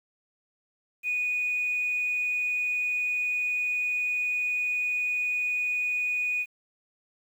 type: tone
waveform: sine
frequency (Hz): 2472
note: D#7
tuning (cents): -12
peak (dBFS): -24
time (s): 1.03-6.46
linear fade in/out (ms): 50
effects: tanh soft clip ceiling -21 dBFS + 9-bit